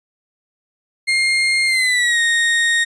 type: tone with pitch glide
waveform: 35% pulse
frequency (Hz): 2124 to 1859.8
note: C7 to A#6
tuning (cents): +25 to -5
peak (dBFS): -12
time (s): 1.07-2.85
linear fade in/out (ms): 20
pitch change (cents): -230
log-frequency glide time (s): 1.66-2.2
effects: resampled to 22050 Hz